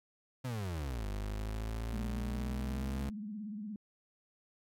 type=exponential two-way sweep; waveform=35% pulse; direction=down then up; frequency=132.8 to 50.1 to 67.7 Hz; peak=-34 dBFS; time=0.44-3.1 s; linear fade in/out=10 ms; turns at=1.07 s
type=tone with vibrato; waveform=sine; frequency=210 Hz; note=G#3; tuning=19 cents sharp; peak=-39 dBFS; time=1.93-3.76 s; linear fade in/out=2 ms; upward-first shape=sine; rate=17 Hz; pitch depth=90 cents each way
effects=AAC 64 kbps